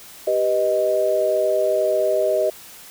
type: chord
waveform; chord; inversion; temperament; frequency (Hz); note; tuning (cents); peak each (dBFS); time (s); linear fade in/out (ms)
sine; G augmented; none; equal; 392 / 493.9 / 622.3; G4 / B4 / D#5; 0 / 0 / 0; -23 / -24 / -18; 0.27-2.5; 5
effects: white hiss -42 dBFS RMS until 2.9 s